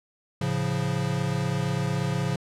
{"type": "chord", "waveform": "square", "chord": "A augmented", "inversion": "none", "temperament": "equal", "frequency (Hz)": [110, 138.59, 174.61], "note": ["A2", "C#3", "E#3"], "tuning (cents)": [0, 0, 0], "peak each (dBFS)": [-32, -28, -30], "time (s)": [0.41, 2.36], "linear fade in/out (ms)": 5, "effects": ["low-pass 9000 Hz 12 dB/octave"]}